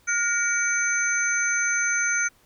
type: tone cluster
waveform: sine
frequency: 1424 / 1868 / 2288 / 6180 Hz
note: F6 / A#6 / D7 / G8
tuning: +33 / +3 / -46 / -26 cents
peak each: -24 / -33 / -29 / -25 dBFS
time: 0.07-2.29 s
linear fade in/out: 20 ms
effects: pink hiss -60 dBFS RMS until 2.45 s